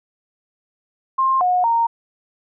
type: tone with pitch steps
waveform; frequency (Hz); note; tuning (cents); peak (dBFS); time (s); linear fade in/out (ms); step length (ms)
sine; 1059 / 725 / 926; C6 / F#5 / A#5; +21 / -35 / -12; -14; 1.18-1.87; 10; 230
effects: none